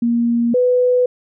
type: tone pair in turn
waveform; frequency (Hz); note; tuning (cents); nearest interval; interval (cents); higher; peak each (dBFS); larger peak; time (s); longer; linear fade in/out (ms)
sine; 235.4 / 497.7; A#3 / B4; +17 / +13; octave + minor second; 1296; second; -13 / -11; second; 0.02-0.54 / 0.54-1.06; neither; 5
effects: none